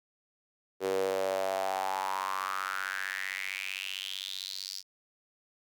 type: tone with high-pass filter sweep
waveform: sawtooth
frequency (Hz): 95.5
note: G2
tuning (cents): -45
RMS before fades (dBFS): -34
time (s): 0.8-4.83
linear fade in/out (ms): 50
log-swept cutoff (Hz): 420 to 5000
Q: 5.9
effects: none